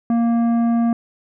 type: tone with tanh clipping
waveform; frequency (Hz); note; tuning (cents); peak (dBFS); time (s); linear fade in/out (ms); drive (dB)
triangle; 233.1; A#3; 0; -16; 0.1-0.93; 2; 14
effects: none